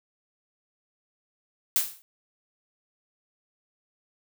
blue noise with exponential decay, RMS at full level -20 dBFS, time 1.76-2.02 s, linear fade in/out 0 ms, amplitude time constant 56 ms, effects none

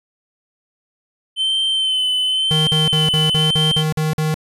triangle tone with vibrato, 3072 Hz, G7, 36 cents flat, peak -14 dBFS, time 1.36-3.84 s, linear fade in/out 50 ms, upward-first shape sine, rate 0.96 Hz, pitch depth 31 cents each way
square tone bursts, 155.56 Hz, D#3, in tune, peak -17 dBFS, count 9, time 2.51-4.342 s, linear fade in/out 0 ms, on 160 ms, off 49 ms
effects resampled to 32000 Hz

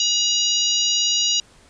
harmonic tone, 958 Hz, A#5, 47 cents sharp, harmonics 3 / 4 / 5 / 6 / 7, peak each -22 / -23 / -24 / -25 / -25 dBFS, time 0-1.4 s, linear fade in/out 2 ms, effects pink hiss -52 dBFS RMS until 1.69 s + resampled to 22050 Hz

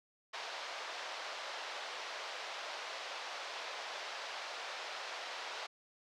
pink band-pass noise, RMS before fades -44 dBFS, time 0.33-5.67 s, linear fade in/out 10 ms, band 570 to 5200 Hz, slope 24 dB/octave, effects none

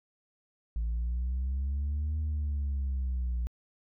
sine exponential two-way sweep, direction up then down, 55 to 77.78 to 58.9 Hz, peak -26 dBFS, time 0.76-3.47 s, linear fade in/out 0 ms, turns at 2.19 s, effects tanh soft clip ceiling -27 dBFS

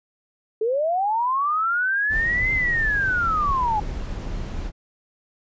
sine linear two-way sweep, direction up then down, 421.3 to 2091 to 821 Hz, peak -19 dBFS, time 0.61-3.8 s, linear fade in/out 5 ms, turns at 2.52 s
brown noise, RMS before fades -29 dBFS, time 2.09-4.72 s, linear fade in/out 50 ms
effects resampled to 16000 Hz

